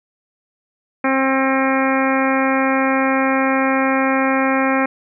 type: harmonic tone with a mistuned harmonic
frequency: 266.5 Hz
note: C4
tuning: 32 cents sharp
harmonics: 1 / 2 / 3 / 4 / 5 / 6 / 7 / 8 / 9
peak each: -18 / -21 / -23 / -24 / -25 / -26 / -26 / -27 / -28 dBFS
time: 1.04-4.86 s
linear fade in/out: 5 ms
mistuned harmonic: 8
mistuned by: +23 cents
effects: none